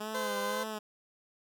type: tone with vibrato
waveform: 10% pulse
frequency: 210 Hz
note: G#3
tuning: 19 cents sharp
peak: -28 dBFS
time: 0-0.79 s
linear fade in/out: 10 ms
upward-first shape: sine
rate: 1.9 Hz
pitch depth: 70 cents each way
type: tone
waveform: 20% pulse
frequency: 513 Hz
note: C5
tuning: 34 cents flat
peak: -28 dBFS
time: 0.14-0.64 s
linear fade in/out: 10 ms
effects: none